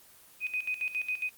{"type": "tone with tremolo", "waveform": "sine", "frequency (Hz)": 2500, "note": "D#7", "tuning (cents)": 8, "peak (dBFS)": -28, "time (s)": [0.4, 1.31], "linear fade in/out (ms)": 50, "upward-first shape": "square", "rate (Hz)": 7.3, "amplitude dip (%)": 75, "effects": ["white hiss -56 dBFS RMS until 1.37 s", "Opus 24 kbps"]}